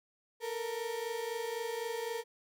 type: tone pair together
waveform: 35% pulse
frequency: 448.1 / 472 Hz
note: A4 / A#4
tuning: +32 / +22 cents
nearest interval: minor second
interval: 90 cents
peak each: -37 / -36 dBFS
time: 0.4-2.24 s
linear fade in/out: 50 ms
effects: none